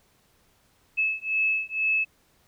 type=beating tone pair; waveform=sine; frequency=2599 / 2601.1 Hz; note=E7 / E7; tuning=-25 / -24 cents; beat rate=2.1 Hz; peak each=-26 dBFS; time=0.97-2.05 s; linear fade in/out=20 ms; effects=pink hiss -64 dBFS RMS until 2.47 s

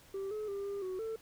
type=tone with pitch steps; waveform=sine; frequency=390.1 / 426.9 / 398.2 / 400.7 / 372 / 445.7 Hz; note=G4 / G#4 / G4 / G4 / F#4 / A4; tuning=-8 / +48 / +27 / +38 / +9 / +22 cents; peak=-33 dBFS; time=0.14-1.16 s; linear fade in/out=5 ms; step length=170 ms; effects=tanh soft clip ceiling -35 dBFS + pink hiss -60 dBFS RMS until 1.21 s

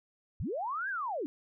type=linear two-way sweep; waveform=sine; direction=up then down; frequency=51.91 to 1661.2 to 257.6 Hz; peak=-32 dBFS; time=0.4-1.26 s; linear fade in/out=0 ms; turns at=0.89 s; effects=none

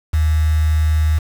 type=tone with quantisation; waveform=sine; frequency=77.78 Hz; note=D#2; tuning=in tune; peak=-12 dBFS; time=0.13-1.19 s; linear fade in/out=10 ms; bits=5; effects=none

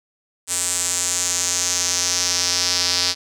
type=tone with band-pass filter sweep; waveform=square; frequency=89 Hz; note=F2; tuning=33 cents sharp; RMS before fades=-21 dBFS; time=0.47-3.15 s; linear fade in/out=50 ms; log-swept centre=8100 to 4900 Hz; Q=3.7; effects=none

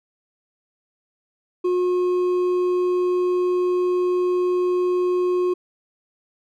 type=tone with hard clipping; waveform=triangle; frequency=360.6 Hz; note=F#4; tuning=45 cents flat; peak=-19 dBFS; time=1.64-5.54 s; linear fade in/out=10 ms; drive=8 dB; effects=none

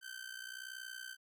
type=tone with amplitude modulation; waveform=sawtooth; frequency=1545 Hz; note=G6; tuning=26 cents flat; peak=-38 dBFS; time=0.01-1.17 s; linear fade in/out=50 ms; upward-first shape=sine; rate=61 Hz; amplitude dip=80%; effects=none

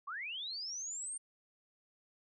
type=linear sweep; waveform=sine; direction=up; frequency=1046.5 to 8870 Hz; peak=-39 dBFS; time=0.07-1.18 s; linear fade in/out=10 ms; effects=none

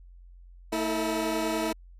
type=tone cluster; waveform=20% pulse; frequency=225.2 / 323 / 439.5 Hz; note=A3 / E4 / A4; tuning=+40 / -35 / -2 cents; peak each=-28 / -23 / -32 dBFS; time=0.72-1.73 s; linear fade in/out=10 ms; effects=added 44 Hz sine -47 dBFS peak until 1.99 s + resampled to 32000 Hz

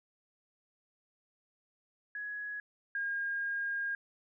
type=tone pair in turn; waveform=sine; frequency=1675 / 1619.8 Hz; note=G#6 / G#6; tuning=+14 / -44 cents; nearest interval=minor second; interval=58 cents; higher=first; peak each=-37 / -32 dBFS; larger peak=second; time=2.15-2.6 / 2.95-3.95 s; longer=second; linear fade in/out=2 ms; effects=none

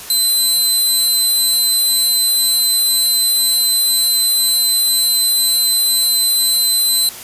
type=tone; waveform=20% pulse; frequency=4051 Hz; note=B7; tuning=43 cents sharp; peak=-6 dBFS; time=0.1-7.09 s; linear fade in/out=2 ms; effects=white hiss -32 dBFS RMS until 7.23 s + resampled to 32000 Hz

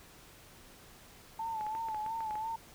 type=tone with vibrato; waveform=sine; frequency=880 Hz; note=A5; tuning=in tune; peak=-34 dBFS; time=1.39-2.56 s; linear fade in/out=5 ms; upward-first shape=sine; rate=2.9 Hz; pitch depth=60 cents each way
type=clicks; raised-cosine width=0.5 ms; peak=-31 dBFS; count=9; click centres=1.61 / 1.666 / 1.751 / 1.886 / 1.946 / 2.063 / 2.206 / 2.309 / 2.355 s
effects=pink hiss -56 dBFS RMS until 2.74 s

